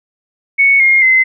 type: tone with pitch steps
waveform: sine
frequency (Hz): 2217 / 2135 / 2057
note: C#7 / C7 / C7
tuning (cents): 0 / +34 / -30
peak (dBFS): -6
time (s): 0.58-1.24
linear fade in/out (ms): 20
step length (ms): 220
effects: none